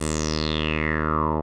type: tone with low-pass filter sweep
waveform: 10% pulse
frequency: 77.5 Hz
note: D#2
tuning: 6 cents flat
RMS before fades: -24 dBFS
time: 0-1.42 s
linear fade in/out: 20 ms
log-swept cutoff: 9200 to 770 Hz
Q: 7
effects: none